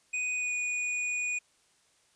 square tone with pitch glide, 2489 to 2463 Hz, D#7 to D#7, 0 to -18 cents, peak -30 dBFS, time 0.13-1.39 s, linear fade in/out 10 ms, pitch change -18 cents, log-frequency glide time 0.35-0.53 s, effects white hiss -67 dBFS RMS until 2.15 s + resampled to 22050 Hz

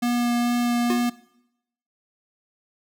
square tone with vibrato, 240.2 Hz, B3, 48 cents flat, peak -21 dBFS, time 0.02-1.1 s, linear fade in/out 10 ms, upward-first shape sine, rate 2.3 Hz, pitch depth 8 cents each way
square tone with exponential decay, 360.2 Hz, F#4, 46 cents flat, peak -22 dBFS, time 0.9-1.12 s, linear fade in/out 1 ms, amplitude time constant 47 ms
effects noise-tail reverb RT60 0.8 s tail -19 dB re dry

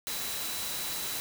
sine tone in noise, 3951 Hz, B7, in tune, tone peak -41 dBFS, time 0.07-1.2 s, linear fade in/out 0 ms, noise white, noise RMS -35 dBFS, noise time 0.07-1.2 s, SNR -9 dB, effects none

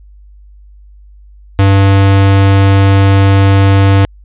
square tone, 98 Hz, G2, in tune, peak -5 dBFS, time 1.59-4.05 s, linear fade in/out 0 ms, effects added 50 Hz sine -35 dBFS peak until 4.24 s + resampled to 8000 Hz

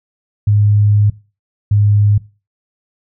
sine tone pair in turn, 103.83 / 103.35 Hz, G#2 / G#2, 0 / -8 cents, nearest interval unison, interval 8 cents, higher first, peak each -8 dBFS, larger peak neither, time 0.47-1.1 / 1.71-2.18 s, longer first, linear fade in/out 5 ms, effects noise-tail reverb RT60 0.3 s tail -19 dB re dry

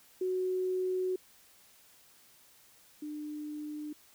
sine tone pair in turn, 370 / 299.9 Hz, F#4 / D4, 0 / +36 cents, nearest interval major third, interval 364 cents, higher first, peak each -29 / -37 dBFS, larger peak first, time 0.21-1.16 / 3.02-3.93 s, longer first, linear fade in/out 5 ms, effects white hiss -61 dBFS RMS until 4.14 s

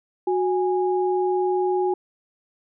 sine tone pair together, 367.5 / 825 Hz, F#4 / G#5, -12 / -12 cents, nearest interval octave + major second, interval 1400 cents, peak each -20 / -25 dBFS, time 0.27-1.94 s, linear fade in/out 5 ms, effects none

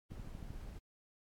brown noise, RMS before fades -48 dBFS, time 0.1-0.79 s, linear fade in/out 10 ms
click train, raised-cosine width 5 ms, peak -35 dBFS, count 6, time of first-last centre 0.12-0.505 s, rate 13 Hz
effects AAC 64 kbps

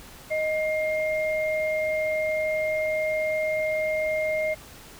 sine tone pair together, 623 / 2121 Hz, D#5 / C7, +2 / +23 cents, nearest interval octave + major sixth, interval 2121 cents, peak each -24 / -29 dBFS, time 0.3-4.55 s, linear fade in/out 20 ms, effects pink hiss -46 dBFS RMS until 4.99 s

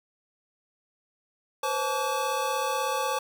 square tone cluster, 493.7 / 530 / 864 / 1144 Hz, B4 / C5 / A5 / D6, -1 / +22 / -32 / -46 cents, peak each -36 / -32 / -31 / -32 dBFS, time 1.63-3.19 s, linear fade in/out 5 ms, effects none

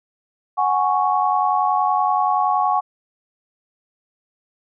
sine chord, F# suspended second, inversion none, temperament equal, 740 / 830.6 / 1108.7 Hz, F#5 / G#5 / C#6, 0 / 0 / 0 cents, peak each -20 dBFS, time 0.57-2.81 s, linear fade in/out 20 ms, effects none

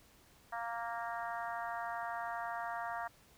harmonic tone, 232.6 Hz, A#3, 4 cents flat, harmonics 3 / 4 / 5 / 6 / 7 / 8, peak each -41 / -43 / -45 / -47 / -48 / -49 dBFS, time 0.52-3.08 s, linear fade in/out 10 ms, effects pink hiss -64 dBFS RMS until 3.37 s

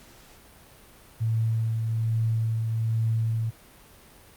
sine tone with tremolo, 112.6 Hz, A2, 40 cents sharp, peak -21 dBFS, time 1.2-3.51 s, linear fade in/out 20 ms, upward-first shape triangle, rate 1.2 Hz, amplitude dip 35%, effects pink hiss -52 dBFS RMS until 4.36 s + Opus 48 kbps

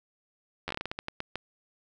slowing click train, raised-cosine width 0.3 ms, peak -17 dBFS, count 13, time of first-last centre 0.68-1.357 s, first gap 11 ms, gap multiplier 1.27, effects none

